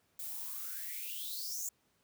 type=noise with high-pass filter sweep; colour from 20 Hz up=violet; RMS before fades=-41 dBFS; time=0.19-1.69 s; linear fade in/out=5 ms; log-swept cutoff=620 to 7200 Hz; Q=9.7; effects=pink hiss -74 dBFS RMS until 2.03 s + high-pass 80 Hz 12 dB/octave